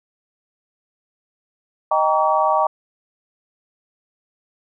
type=chord; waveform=sine; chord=Eb dominant seventh; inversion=none; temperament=equal with one note detuned; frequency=622.3 / 784 / 932.3 / 1136 Hz; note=Eb5 / G5 / Bb5 / Db6; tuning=0 / 0 / 0 / +42 cents; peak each=-20 dBFS; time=1.91-2.67 s; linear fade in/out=5 ms; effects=none